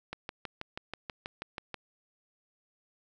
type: click train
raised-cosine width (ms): 0.3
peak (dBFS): -21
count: 11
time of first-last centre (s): 0.13-1.743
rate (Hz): 6.2
effects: none